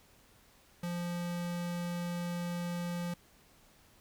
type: tone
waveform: square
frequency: 174.1 Hz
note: F3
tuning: 5 cents flat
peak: -35 dBFS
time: 0.83-3.14 s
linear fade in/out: 5 ms
effects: pink hiss -63 dBFS RMS until 4 s